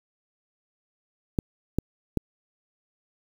clicks, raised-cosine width 3 ms, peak -10 dBFS, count 3, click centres 1.388 / 1.786 / 2.173 s, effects 7-bit

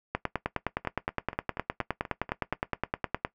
two click trains, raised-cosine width 0.5 ms, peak -22 / -12 dBFS, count 8 / 31, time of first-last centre 0.85-2.533 / 0.15-3.249 s, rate 4.16 / 9.68 Hz, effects noise-tail reverb RT60 0.1 s tail -17 dB re dry

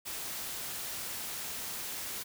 white noise, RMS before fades -39 dBFS, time 0.05-2.24 s, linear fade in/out 20 ms, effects none

